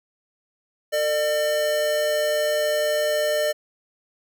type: tone pair together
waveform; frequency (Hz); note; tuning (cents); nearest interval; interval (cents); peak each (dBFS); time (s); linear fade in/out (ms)
square; 451 / 602; A4 / D5; +43 / +43; perfect fourth; 500; -31 / -21; 0.92-3.53; 20
effects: none